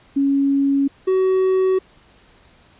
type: tone pair in turn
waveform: sine / triangle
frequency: 277.2 / 376.4 Hz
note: C#4 / F#4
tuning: 0 / +30 cents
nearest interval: perfect fourth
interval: 530 cents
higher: second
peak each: -14 / -12 dBFS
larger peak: second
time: 0.16-0.88 / 1.07-1.79 s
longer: neither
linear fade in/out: 10 ms
effects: pink hiss -52 dBFS RMS until 2.79 s + resampled to 8000 Hz